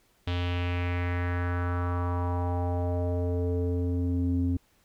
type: tone with low-pass filter sweep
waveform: square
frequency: 88.2 Hz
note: F2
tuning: 18 cents sharp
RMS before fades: -28 dBFS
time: 0.27-4.57 s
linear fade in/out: 5 ms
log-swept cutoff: 3400 to 240 Hz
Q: 3.2
effects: pink hiss -66 dBFS RMS until 4.84 s